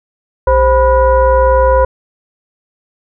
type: tone with frequency modulation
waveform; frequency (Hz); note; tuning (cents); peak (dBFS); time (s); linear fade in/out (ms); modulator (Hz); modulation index
sine; 523.3; C5; 0; -6; 0.47-1.85; 5; 462; 1.1
effects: none